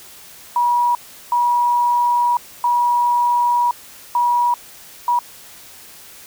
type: tone bursts at uneven times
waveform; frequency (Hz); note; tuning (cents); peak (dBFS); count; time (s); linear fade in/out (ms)
sine; 964; B5; -42; -13; 5; 0.56-0.95 / 1.32-2.37 / 2.64-3.71 / 4.15-4.54 / 5.08-5.19; 2
effects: white hiss -41 dBFS RMS until 6.26 s